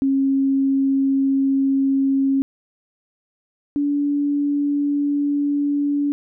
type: tone pair in turn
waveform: sine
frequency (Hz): 271.5 / 287.6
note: C#4 / D4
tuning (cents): -36 / -36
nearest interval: minor second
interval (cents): 100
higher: second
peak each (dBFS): -15 / -17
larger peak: first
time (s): 0.02-2.42 / 3.76-6.12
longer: first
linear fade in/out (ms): 0
effects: none